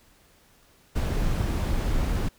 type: noise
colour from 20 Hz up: brown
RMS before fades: -25 dBFS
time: 0.95-2.29 s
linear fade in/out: 10 ms
effects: pink hiss -59 dBFS RMS until 2.38 s